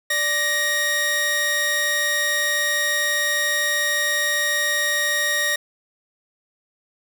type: tone pair together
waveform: sawtooth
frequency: 587.3 / 1873.2 Hz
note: D5 / A#6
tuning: 0 / +8 cents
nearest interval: octave + minor sixth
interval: 2008 cents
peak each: -25 / -16 dBFS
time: 0.1-5.56 s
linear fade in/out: 5 ms
effects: none